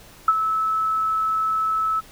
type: tone with ADSR envelope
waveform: sine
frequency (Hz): 1303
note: E6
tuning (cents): -20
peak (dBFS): -10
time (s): 0.28-2.01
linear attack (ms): 4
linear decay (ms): 39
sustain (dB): -9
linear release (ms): 22
effects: pink hiss -47 dBFS RMS until 2.11 s